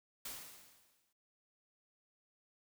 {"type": "noise with exponential decay", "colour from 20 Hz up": "white", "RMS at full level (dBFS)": -43, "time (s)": [0.25, 1.13], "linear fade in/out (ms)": 5, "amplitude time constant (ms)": 190, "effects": ["noise-tail reverb RT60 0.6 s tail -25 dB re dry"]}